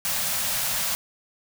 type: band-stop noise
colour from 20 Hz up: white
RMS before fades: -26 dBFS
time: 0.05-0.95 s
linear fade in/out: 0 ms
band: 240 to 510 Hz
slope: 96 dB/octave
effects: none